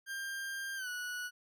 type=tone with pitch glide; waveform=40% pulse; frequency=1594 to 1470.2 Hz; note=G6 to F#6; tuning=+28 to -11 cents; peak=-37 dBFS; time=0.06-1.31 s; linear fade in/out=50 ms; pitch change=-139 cents; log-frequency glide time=0.76-0.88 s; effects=none

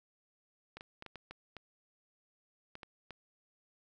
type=clicks; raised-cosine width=0.3 ms; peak=-30 dBFS; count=10; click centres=0.77 / 0.809 / 1.024 / 1.063 / 1.157 / 1.31 / 1.567 / 2.754 / 2.832 / 3.107 s; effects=none

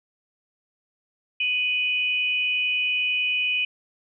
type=tone pair together; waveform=sine; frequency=2489 / 2960 Hz; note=D#7 / F#7; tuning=0 / 0 cents; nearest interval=minor third; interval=300 cents; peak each=-22 / -27 dBFS; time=1.4-3.65 s; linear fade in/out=5 ms; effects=none

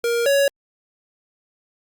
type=tone pair in turn; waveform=square; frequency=470 / 558.9 Hz; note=A#4 / C#5; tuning=+14 / +14 cents; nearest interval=minor third; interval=300 cents; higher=second; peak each=-19 / -15 dBFS; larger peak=second; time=0.04-0.26 / 0.26-0.48 s; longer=neither; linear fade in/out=2 ms; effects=Opus 48 kbps

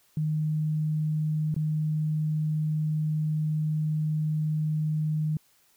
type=tone with dropouts; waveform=sine; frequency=154.2 Hz; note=D#3; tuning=15 cents flat; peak=-24 dBFS; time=0.17-5.37 s; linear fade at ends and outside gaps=2 ms; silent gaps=1.543-1.563 s; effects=white hiss -64 dBFS RMS until 5.76 s

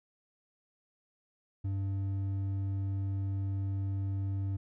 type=tone with hard clipping; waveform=sine; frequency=97.7 Hz; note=G2; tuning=5 cents flat; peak=-32 dBFS; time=1.64-4.57 s; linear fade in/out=10 ms; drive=5 dB; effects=none

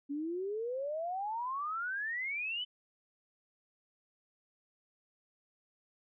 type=exponential sweep; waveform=sine; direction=up; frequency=277.2 to 3058 Hz; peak=-34 dBFS; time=0.09-2.65 s; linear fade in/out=20 ms; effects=none

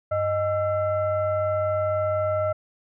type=tone with frequency modulation; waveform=sine; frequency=620 Hz; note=D#5; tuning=6 cents flat; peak=-21 dBFS; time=0.11-2.53 s; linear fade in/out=10 ms; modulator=718 Hz; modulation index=0.71; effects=none

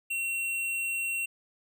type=tone with hard clipping; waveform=sine; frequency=2730 Hz; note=F7; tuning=40 cents flat; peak=-30 dBFS; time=0.1-1.26 s; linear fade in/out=10 ms; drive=14 dB; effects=none

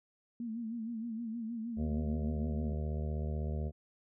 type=tone with vibrato; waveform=sine; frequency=228.4 Hz; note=A#3; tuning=35 cents flat; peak=-36 dBFS; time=0.4-2.73 s; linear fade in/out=2 ms; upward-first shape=sine; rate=6.4 Hz; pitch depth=79 cents each way
type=harmonic tone; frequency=76 Hz; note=D#2; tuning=40 cents flat; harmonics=1 / 2 / 3 / 5 / 6 / 7 / 8 / 9; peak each=-34 / -40 / -44 / -48 / -50 / -51 / -52 / -53 dBFS; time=1.76-3.72 s; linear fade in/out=50 ms
effects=none

